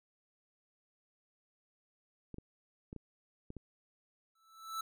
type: clicks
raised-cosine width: 3 ms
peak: -32 dBFS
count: 6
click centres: 2.343 / 2.384 / 2.929 / 2.963 / 3.504 / 3.567 s
type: tone with exponential growth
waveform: square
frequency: 1318.5 Hz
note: E6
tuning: in tune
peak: -35 dBFS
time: 4.35-4.81 s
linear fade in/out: 5 ms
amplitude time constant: 98 ms
effects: none